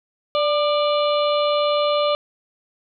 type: harmonic tone with a mistuned harmonic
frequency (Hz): 587.3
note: D5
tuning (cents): 0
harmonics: 1 / 2 / 4 / 5 / 6 / 7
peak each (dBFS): -18 / -23 / -34 / -29 / -30 / -33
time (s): 0.35-2.15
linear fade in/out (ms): 0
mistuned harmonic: 2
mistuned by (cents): +33
effects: none